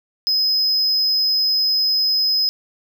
triangle tone, 5070 Hz, D#8, 32 cents sharp, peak -14 dBFS, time 0.27-2.49 s, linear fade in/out 0 ms, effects none

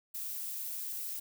violet noise, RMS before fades -39 dBFS, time 0.14-1.2 s, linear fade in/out 10 ms, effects none

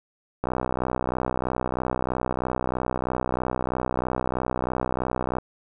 click train, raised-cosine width 1 ms, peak -11 dBFS, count 313, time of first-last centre 0.44-5.385 s, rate 63.1 Hz, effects none

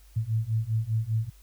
sine beating tone pair, 108.8 / 113.8 Hz, A2 / A#2, -19 / -41 cents, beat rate 5 Hz, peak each -28 / -27 dBFS, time 0.16-1.3 s, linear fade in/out 10 ms, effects added 50 Hz sine -51 dBFS peak until 1.42 s + white hiss -61 dBFS RMS until 1.42 s

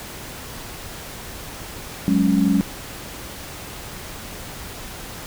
sine chord, F# suspended second, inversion none, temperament just, 185 / 208.1 / 277.5 Hz, F#3 / G#3 / C#4, 0 / +4 / +2 cents, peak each -19 dBFS, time 2.08-2.61 s, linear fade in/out 0 ms, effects pink hiss -35 dBFS RMS until 5.26 s

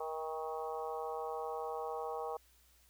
harmonic tone with a mistuned harmonic, 158 Hz, D#3, 27 cents sharp, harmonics 3 / 4 / 5 / 6 / 7 / 8, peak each -41 / -46 / -42 / -49 / -46 / -53 dBFS, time 0-2.37 s, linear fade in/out 5 ms, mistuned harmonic 5, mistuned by +15 cents, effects added 60 Hz sine -68 dBFS peak until 2.89 s + white hiss -68 dBFS RMS until 2.89 s

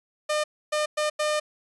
sawtooth tone bursts at uneven times, 605 Hz, D#5, 49 cents flat, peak -19 dBFS, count 4, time 0.29-0.44 / 0.72-0.86 / 0.97-1.1 / 1.19-1.4 s, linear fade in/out 10 ms, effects resampled to 24000 Hz

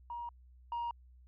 sine tone pair in turn, 949 / 944.5 Hz, A#5 / A#5, +31 / +22 cents, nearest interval unison, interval 9 cents, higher first, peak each -38 / -32 dBFS, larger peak second, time 0.1-0.29 / 0.72-0.91 s, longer neither, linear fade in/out 2 ms, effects tanh soft clip ceiling -33 dBFS + added 62 Hz sine -56 dBFS peak until 1.27 s

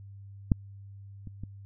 clicks, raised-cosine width 5 ms, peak -9 / -29 / -26 dBFS, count 3, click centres 0.518 / 1.273 / 1.436 s, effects added 99 Hz sine -44 dBFS peak until 1.65 s

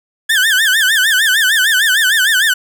30% pulse tone with vibrato, 1646 Hz, G#6, 16 cents flat, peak -7 dBFS, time 0.29-2.54 s, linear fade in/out 10 ms, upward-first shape sine, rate 6.6 Hz, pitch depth 180 cents each way, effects none

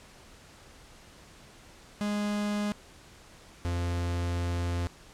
45% pulse tone pair in turn, 207.1 / 86.91 Hz, G#3 / F2, -5 / -8 cents, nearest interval octave + minor third, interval 1503 cents, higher first, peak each -28 dBFS, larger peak neither, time 2.01-2.72 / 3.65-4.87 s, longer second, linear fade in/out 0 ms, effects pink hiss -53 dBFS RMS until 5.13 s + low-pass 9000 Hz 12 dB/octave

